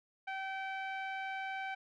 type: tone with low-pass filter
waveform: sawtooth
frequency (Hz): 771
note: G5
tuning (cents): -29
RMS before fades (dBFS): -40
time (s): 0.27-1.75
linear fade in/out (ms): 10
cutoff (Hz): 2200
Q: 2.1
effects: none